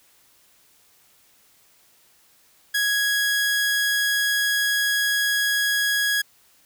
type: tone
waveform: sawtooth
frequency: 1661.2 Hz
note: G#6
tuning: in tune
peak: -16 dBFS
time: 2.74-6.22 s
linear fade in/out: 10 ms
effects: white hiss -58 dBFS RMS until 6.65 s